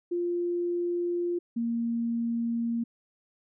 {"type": "tone pair in turn", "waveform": "sine", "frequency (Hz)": [348.9, 232.9], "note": ["F4", "A#3"], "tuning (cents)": [-2, -1], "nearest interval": "perfect fifth", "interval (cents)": 699, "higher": "first", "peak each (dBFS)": -26, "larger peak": "neither", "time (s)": [[0.11, 1.39], [1.56, 2.84]], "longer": "neither", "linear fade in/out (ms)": 10, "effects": []}